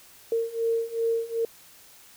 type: beating tone pair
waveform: sine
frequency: 456.6 / 459.2 Hz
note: A#4 / A#4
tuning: -36 / -26 cents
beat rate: 2.6 Hz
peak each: -28 / -26 dBFS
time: 0.32-1.45 s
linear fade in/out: 2 ms
effects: white hiss -52 dBFS RMS until 2.16 s